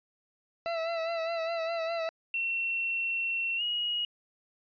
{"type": "tone with vibrato", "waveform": "40% pulse", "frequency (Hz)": 663, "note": "E5", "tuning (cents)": 10, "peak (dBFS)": -29, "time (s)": [0.66, 2.09], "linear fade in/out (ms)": 0, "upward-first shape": "sine", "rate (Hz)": 4.9, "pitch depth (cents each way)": 39}
{"type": "tone with pitch glide", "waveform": "sine", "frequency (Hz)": [2715, 2893], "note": ["F7", "F#7"], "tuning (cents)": [-50, -40], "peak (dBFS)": -28, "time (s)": [2.34, 4.05], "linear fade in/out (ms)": 2, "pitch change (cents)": 110, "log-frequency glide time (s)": [3.57, 3.62]}
{"effects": ["resampled to 11025 Hz"]}